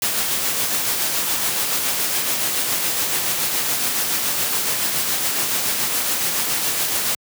white noise with tremolo, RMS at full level -20 dBFS, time 0.02-7.15 s, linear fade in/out 2 ms, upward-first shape sine, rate 7.1 Hz, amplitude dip 30%, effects high-pass 100 Hz 12 dB/octave

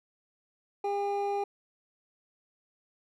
triangle tone pair together, 403.4 / 806 Hz, G4 / G5, +50 / +48 cents, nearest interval octave, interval 1198 cents, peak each -29 / -29 dBFS, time 0.84-1.44 s, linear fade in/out 5 ms, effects none

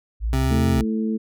sine exponential two-way sweep, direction up then down, 51.91 to 89.5 to 51.91 Hz, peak -20 dBFS, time 0.2-0.85 s, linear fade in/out 50 ms, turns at 0.71 s
25% pulse tone, 132.2 Hz, C3, 18 cents sharp, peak -17 dBFS, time 0.33-0.81 s, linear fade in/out 2 ms
harmonic tone, 110 Hz, A2, in tune, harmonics 2 / 3 / 4, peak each -21 / -30 / -31 dBFS, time 0.5-1.18 s, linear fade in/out 20 ms
effects none

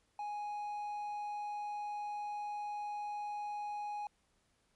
triangle tone, 830.6 Hz, G#5, in tune, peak -36 dBFS, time 0.19-4.07 s, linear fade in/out 2 ms, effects pink hiss -75 dBFS RMS until 4.75 s + resampled to 24000 Hz

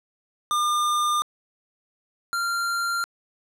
square tone pair in turn, 1205 / 1385.1 Hz, D6 / F6, +44 / -15 cents, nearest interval major second, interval 241 cents, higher second, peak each -21 / -24 dBFS, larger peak first, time 0.51-1.22 / 2.33-3.04 s, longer neither, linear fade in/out 0 ms, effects low-pass 12000 Hz 12 dB/octave

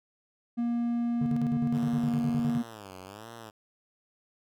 triangle tone, 236.7 Hz, A#3, 27 cents sharp, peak -24 dBFS, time 0.57-2.63 s, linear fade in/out 20 ms
triangle tone with tremolo, 146.83 Hz, D3, in tune, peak -26 dBFS, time 1.21-2.58 s, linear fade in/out 5 ms, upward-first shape square, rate 9.7 Hz, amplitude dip 75%
5% pulse tone with vibrato, 103.83 Hz, G#2, in tune, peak -32 dBFS, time 1.73-3.51 s, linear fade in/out 20 ms, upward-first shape sine, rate 1.4 Hz, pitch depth 200 cents each way
effects none

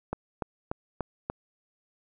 click train, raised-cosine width 1 ms, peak -16 dBFS, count 5, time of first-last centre 0.13-1.3 s, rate 3.42 Hz, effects none

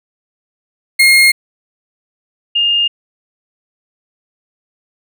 35% pulse / sine tone pair in turn, 2140 / 2824 Hz, C7 / F7, +38 / +19 cents, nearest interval perfect fourth, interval 481 cents, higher second, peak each -4 / -10 dBFS, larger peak first, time 0.99-1.32 / 2.55-2.88 s, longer neither, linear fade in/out 10 ms, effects none

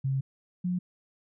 sine tone pair in turn, 134.6 / 179.67 Hz, C3 / F3, +49 / +49 cents, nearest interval perfect fourth, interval 500 cents, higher second, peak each -25 / -26 dBFS, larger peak first, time 0.04-0.21 / 0.64-0.79 s, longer first, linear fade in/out 10 ms, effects none

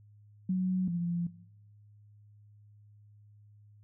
sine tone pair in turn, 185 / 172.4 Hz, F#3 / F3, 0 / -22 cents, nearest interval minor second, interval 122 cents, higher first, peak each -26 / -30 dBFS, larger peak first, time 0.49-0.88 / 0.88-1.27 s, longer neither, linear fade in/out 5 ms, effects noise-tail reverb RT60 0.8 s tail -18 dB re dry + added 104 Hz sine -55 dBFS peak until 3.83 s

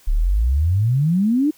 sine exponential sweep, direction up, 32.84 to 314.6 Hz, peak -14 dBFS, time 0.07-1.51 s, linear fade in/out 10 ms, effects white hiss -52 dBFS RMS until 1.57 s

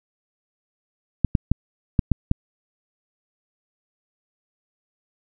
clicks, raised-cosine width 5 ms, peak -4 dBFS, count 6, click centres 1.247 / 1.352 / 1.516 / 1.992 / 2.117 / 2.314 s, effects none

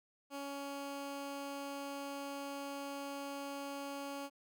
15% pulse tone, 280 Hz, C#4, 18 cents sharp, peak -35 dBFS, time 0.3-4.3 s, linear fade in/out 50 ms, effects none

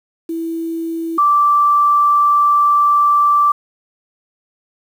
sine tone pair in turn, 329.6 / 1169.1 Hz, E4 / D6, 0 / -8 cents, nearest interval octave + minor seventh, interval 2192 cents, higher second, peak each -19 / -9 dBFS, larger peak second, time 0.29-1.18 / 1.18-3.52 s, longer second, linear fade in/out 5 ms, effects 7-bit

